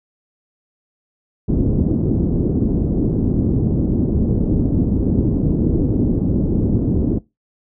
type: low-pass noise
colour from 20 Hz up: white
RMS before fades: -17 dBFS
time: 1.48-7.19 s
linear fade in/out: 10 ms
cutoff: 310 Hz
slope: 24 dB/octave
effects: noise-tail reverb RT60 0.2 s tail -20 dB re dry